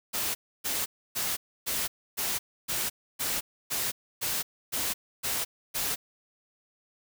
white noise bursts, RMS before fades -30 dBFS, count 12, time 0.13-5.96 s, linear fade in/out 20 ms, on 220 ms, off 290 ms, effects none

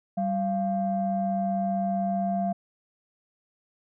sine tone pair together, 193.49 / 691 Hz, G3 / F5, -22 / -19 cents, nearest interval octave + minor seventh, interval 2203 cents, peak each -26 dBFS, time 0.17-2.53 s, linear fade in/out 10 ms, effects tanh soft clip ceiling -17 dBFS

